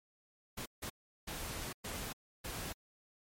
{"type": "noise bursts at uneven times", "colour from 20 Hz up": "pink", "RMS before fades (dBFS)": -42, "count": 5, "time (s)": [[0.57, 0.66], [0.82, 0.9], [1.27, 1.73], [1.84, 2.13], [2.44, 2.73]], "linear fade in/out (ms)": 10, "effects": ["MP3 64 kbps"]}